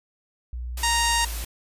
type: tone with pitch glide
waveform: sine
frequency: 60.7 to 55.98 Hz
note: B1 to A1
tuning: -29 to +31 cents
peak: -29 dBFS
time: 0.53-1.44 s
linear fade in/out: 0 ms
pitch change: -140 cents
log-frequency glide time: 0.85-1.22 s
type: noise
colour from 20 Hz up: white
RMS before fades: -35 dBFS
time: 0.77-1.45 s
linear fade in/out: 5 ms
type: harmonic tone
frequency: 932.3 Hz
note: A#5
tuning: in tune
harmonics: 1 / 2 / 3 / 4 / 5 / 6 / 7 / 8 / 9 / 10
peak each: -24 / -27 / -29 / -30 / -31 / -32 / -32 / -33 / -34 / -34 dBFS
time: 0.83-1.25 s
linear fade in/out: 5 ms
effects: resampled to 32000 Hz